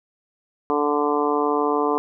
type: harmonic tone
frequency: 146.83 Hz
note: D3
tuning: in tune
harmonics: 2 / 3 / 4 / 5 / 6 / 7 / 8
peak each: -25 / -22 / -33 / -27 / -29 / -25 / -29 dBFS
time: 0.7-1.98 s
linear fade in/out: 0 ms
effects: none